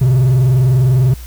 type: tone with vibrato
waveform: triangle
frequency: 128 Hz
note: C3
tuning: 38 cents flat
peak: -6 dBFS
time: 0.01-1.14 s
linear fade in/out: 5 ms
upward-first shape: sine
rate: 20 Hz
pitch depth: 130 cents each way
effects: added 60 Hz sine -28 dBFS peak until 1.26 s + white hiss -40 dBFS RMS until 1.26 s